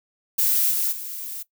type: noise with level steps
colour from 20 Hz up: violet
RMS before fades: -20 / -23 / -33 dBFS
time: 0.38-1.43 s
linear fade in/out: 10 ms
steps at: 0.7 / 0.91 s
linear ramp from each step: 20 ms
effects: noise-tail reverb RT60 0.1 s tail -18 dB re dry